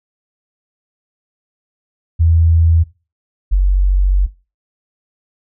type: tone pair in turn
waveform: sine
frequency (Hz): 82.5 / 47.02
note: E2 / F#1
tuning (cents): +2 / +29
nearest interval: minor seventh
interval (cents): 973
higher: first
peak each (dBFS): -8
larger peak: neither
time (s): 2.19-2.84 / 3.51-4.27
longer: second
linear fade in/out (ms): 20
effects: noise-tail reverb RT60 0.3 s tail -19 dB re dry

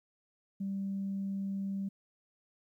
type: tone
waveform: sine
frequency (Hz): 195.8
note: G3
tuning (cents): -2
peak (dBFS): -32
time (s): 0.6-1.89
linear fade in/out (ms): 10
effects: tanh soft clip ceiling -28 dBFS + 12-bit

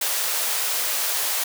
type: high-pass noise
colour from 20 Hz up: white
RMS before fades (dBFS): -24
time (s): 0.01-1.44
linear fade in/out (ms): 5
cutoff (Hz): 450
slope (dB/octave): 24
effects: none

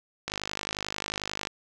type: click train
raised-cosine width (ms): 0.2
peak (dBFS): -13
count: 62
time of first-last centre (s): 0.28-1.471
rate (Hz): 51.2
effects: none

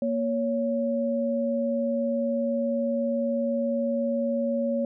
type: tone pair together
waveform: sine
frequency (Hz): 235 / 559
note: A#3 / C#5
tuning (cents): +14 / +14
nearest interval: octave + minor third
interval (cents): 1500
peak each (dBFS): -26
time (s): 0.02-4.85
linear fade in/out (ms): 2
effects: none

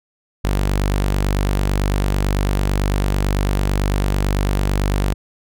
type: tone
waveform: sawtooth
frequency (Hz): 49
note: G1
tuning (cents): 0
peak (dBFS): -12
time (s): 0.44-5.14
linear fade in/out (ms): 10
effects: none

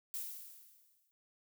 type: noise with exponential decay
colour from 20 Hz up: violet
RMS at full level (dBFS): -39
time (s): 0.14-1.11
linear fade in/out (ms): 0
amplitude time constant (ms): 210
effects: none

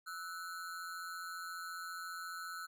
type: ring-modulated tone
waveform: square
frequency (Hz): 1396.9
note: F6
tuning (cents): 0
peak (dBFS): -40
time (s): 0.06-2.67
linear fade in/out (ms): 20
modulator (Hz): 87.3
effects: none

